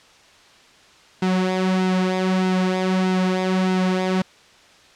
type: tone with flanger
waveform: sawtooth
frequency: 185.9 Hz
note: F#3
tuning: 8 cents sharp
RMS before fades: -20 dBFS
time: 1.22-4.22 s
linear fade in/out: 5 ms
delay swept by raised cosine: 1.7 to 4.7 ms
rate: 1.6 Hz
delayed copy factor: -0.6
effects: white hiss -50 dBFS RMS until 4.95 s + low-pass 5000 Hz 12 dB/octave